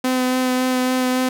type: tone with vibrato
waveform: sawtooth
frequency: 254.9 Hz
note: C4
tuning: 45 cents flat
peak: -13 dBFS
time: 0.04-1.29 s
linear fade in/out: 5 ms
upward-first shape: sine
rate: 3.6 Hz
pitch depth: 12 cents each way
effects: none